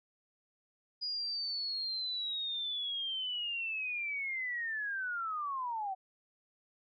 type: linear sweep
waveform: sine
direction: down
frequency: 4924 to 740 Hz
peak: -34 dBFS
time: 1.01-5.95 s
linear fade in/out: 20 ms
effects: none